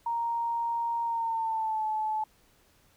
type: tone with pitch glide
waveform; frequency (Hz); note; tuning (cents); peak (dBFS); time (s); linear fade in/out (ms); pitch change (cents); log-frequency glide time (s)
sine; 932.3 to 864.9; A#5 to A5; 0 to -30; -27; 0.06-2.24; 5; -130; 1.04-1.85
effects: pink hiss -64 dBFS RMS until 2.96 s